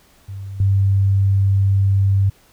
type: tone with level steps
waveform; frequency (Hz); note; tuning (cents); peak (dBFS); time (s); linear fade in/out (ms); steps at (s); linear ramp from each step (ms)
sine; 98; G2; 0; -27 / -12; 0.28-2.3; 10; 0.6; 2
effects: pink hiss -53 dBFS RMS until 2.52 s